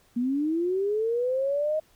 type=linear sweep; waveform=sine; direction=up; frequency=233.6 to 630 Hz; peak=-23 dBFS; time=0.16-1.8 s; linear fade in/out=10 ms; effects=pink hiss -62 dBFS RMS until 1.95 s